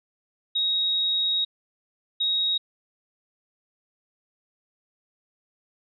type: tone bursts at uneven times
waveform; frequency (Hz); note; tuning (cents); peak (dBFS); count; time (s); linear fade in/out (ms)
sine; 3782; A#7; +24; -21; 2; 0.55-1.45 / 2.2-2.58; 10
effects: none